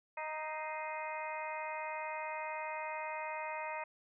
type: harmonic tone with a mistuned harmonic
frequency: 311.1 Hz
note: D#4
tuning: in tune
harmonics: 2 / 3 / 4 / 5 / 6 / 7 / 8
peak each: -44 / -41 / -49 / -53 / -51 / -47 / -47 dBFS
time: 0.17-3.84 s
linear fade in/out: 5 ms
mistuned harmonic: 7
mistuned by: -66 cents
effects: none